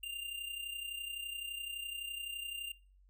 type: tone with amplitude modulation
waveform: square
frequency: 2794 Hz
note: F7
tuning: in tune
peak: -38 dBFS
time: 0.03-2.72 s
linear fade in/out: 5 ms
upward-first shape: sine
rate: 31.8 Hz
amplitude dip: 60%
effects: noise-tail reverb RT60 0.4 s tail -20 dB re dry + added 47 Hz sine -61 dBFS peak until 3.09 s